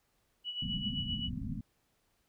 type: tone with tremolo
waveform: sine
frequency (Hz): 2942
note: F#7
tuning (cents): -11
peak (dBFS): -33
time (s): 0.44-1.3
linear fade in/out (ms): 50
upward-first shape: sine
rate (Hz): 7.7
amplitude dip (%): 65
type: low-pass noise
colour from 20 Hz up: white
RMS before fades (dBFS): -38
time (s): 0.62-1.61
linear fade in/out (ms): 5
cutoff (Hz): 260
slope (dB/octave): 96
effects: pink hiss -75 dBFS RMS until 2.28 s